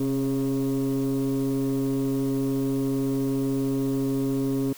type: tone with frequency modulation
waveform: sine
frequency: 271.1 Hz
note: C#4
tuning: 38 cents flat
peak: -20 dBFS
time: 0-4.73 s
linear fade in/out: 5 ms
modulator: 139 Hz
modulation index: 0.88
effects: tanh soft clip ceiling -21 dBFS + white hiss -46 dBFS RMS until 4.77 s